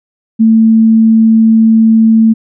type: tone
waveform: sine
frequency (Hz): 223.2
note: A3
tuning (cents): +25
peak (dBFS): -3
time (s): 0.39-2.34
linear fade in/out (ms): 20
effects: none